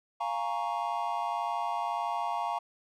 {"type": "chord", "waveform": "triangle", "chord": "Bb minor seventh", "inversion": "second", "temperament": "equal", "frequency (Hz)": [698.5, 830.6, 932.3, 1108.7], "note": ["F5", "Ab5", "Bb5", "Db6"], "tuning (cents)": [0, 0, 0, 0], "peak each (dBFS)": [-33, -34, -32, -35], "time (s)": [0.2, 2.59], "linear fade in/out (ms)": 10, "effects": []}